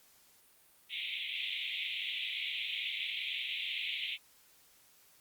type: band-pass noise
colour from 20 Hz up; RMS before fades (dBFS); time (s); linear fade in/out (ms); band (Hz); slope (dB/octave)
white; -38; 0.89-4.18; 50; 2100 to 3700; 96
effects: white hiss -64 dBFS RMS until 5.2 s + Opus 48 kbps